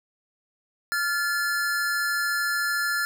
square tone pair together, 1393 / 1726.5 Hz, F6 / A6, -5 / -33 cents, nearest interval major third, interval 372 cents, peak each -27 dBFS, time 0.92-3.05 s, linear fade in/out 0 ms, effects none

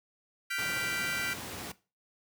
35% pulse chord, G dominant seventh, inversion third, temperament equal with one note detuned, 1396.9 / 1550 / 1975.5 / 2349 Hz, F6 / G6 / B6 / D7, 0 / -20 / 0 / 0 cents, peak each -36 dBFS, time 0.5-1.34 s, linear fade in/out 10 ms
pink noise, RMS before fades -40 dBFS, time 0.58-1.72 s, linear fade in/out 5 ms
effects noise-tail reverb RT60 0.3 s tail -18 dB re dry + high-pass 100 Hz 12 dB/octave

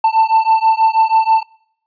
triangle beating tone pair, 886 / 892.2 Hz, A5 / A5, +12 / +24 cents, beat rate 6.2 Hz, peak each -11 dBFS, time 0.04-1.43 s, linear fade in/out 5 ms, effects noise-tail reverb RT60 0.7 s tail -24 dB re dry + resampled to 11025 Hz

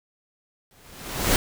pink noise with exponential growth, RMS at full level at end -18 dBFS, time 0.71-1.36 s, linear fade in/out 1 ms, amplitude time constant 140 ms, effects none

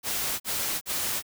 white noise bursts, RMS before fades -29 dBFS, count 3, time 0.03-1.226 s, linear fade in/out 50 ms, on 370 ms, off 43 ms, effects none

